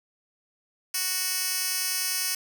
10% pulse tone with high-pass filter, 370 Hz, F#4, in tune, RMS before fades -28 dBFS, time 0.94-2.35 s, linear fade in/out 5 ms, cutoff 4800 Hz, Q 0.58, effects 8-bit

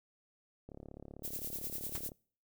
click train, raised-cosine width 2 ms, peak -35 dBFS, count 52, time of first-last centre 0.69-2.119 s, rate 35.7 Hz
violet noise with tremolo, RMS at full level -38 dBFS, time 1.23-2.1 s, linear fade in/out 20 ms, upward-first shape triangle, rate 10 Hz, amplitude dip 75%
pink noise with exponential decay, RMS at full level -40 dBFS, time 1.95-2.03 s, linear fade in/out 1 ms, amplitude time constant 17 ms
effects noise-tail reverb RT60 0.5 s tail -26 dB re dry

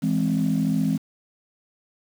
sine chord, E augmented, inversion none, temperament equal, 164.81 / 207.7 / 261.6 Hz, E3 / G#3 / B#3, 0 / 0 / 0 cents, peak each -23 dBFS, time 0.02-0.98 s, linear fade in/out 20 ms, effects tanh soft clip ceiling -13 dBFS + 7-bit

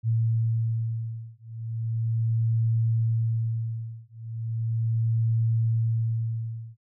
sine beating tone pair, 113.4 / 113.77 Hz, A#2 / A#2, -47 / -42 cents, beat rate 0.37 Hz, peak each -26 dBFS, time 0.03-6.77 s, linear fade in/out 50 ms, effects none

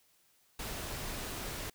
pink noise, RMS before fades -40 dBFS, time 0.59-1.7 s, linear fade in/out 5 ms, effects white hiss -69 dBFS RMS until 1.74 s

